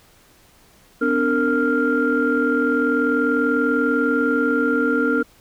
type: tone cluster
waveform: sine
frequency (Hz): 252.7 / 293 / 459.7 / 1395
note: B3 / D4 / A#4 / F6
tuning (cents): +40 / -4 / -24 / -2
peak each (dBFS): -21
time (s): 1.01-5.23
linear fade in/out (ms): 10
effects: tanh soft clip ceiling -8 dBFS + pink hiss -53 dBFS RMS until 5.4 s